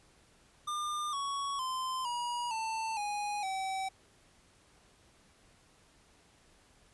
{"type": "tone with pitch steps", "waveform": "square", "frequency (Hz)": [1203, 1116, 1035.2, 960.4, 890.9, 826.4, 766.6], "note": ["D6", "C#6", "C6", "B5", "A5", "G#5", "G5"], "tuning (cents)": [41, 11, -19, -49, 21, -9, -39], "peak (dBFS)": -34, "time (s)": [0.67, 3.89], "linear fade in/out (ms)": 10, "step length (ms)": 460, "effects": ["pink hiss -64 dBFS RMS until 6.93 s", "resampled to 24000 Hz"]}